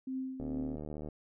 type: tone with tremolo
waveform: sine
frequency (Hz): 261.6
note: C4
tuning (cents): 0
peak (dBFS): -33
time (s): 0.07-0.76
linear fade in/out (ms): 5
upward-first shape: triangle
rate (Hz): 2.4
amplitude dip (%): 65
type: click train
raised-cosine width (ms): 2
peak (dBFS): -29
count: 53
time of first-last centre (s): 0.4-1.087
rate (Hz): 75.7
effects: none